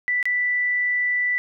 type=tone with dropouts; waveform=sine; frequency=1975.5 Hz; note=B6; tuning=in tune; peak=-19 dBFS; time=0.08-1.38 s; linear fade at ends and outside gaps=0 ms; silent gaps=0.228-0.255 s; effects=none